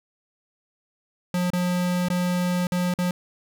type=tone with dropouts; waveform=square; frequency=178.8 Hz; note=F3; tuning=41 cents sharp; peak=-22 dBFS; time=1.34-3.11 s; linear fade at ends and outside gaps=2 ms; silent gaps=1.503-1.533 / 2.085-2.101 / 2.67-2.72 / 2.939-2.987 s; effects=none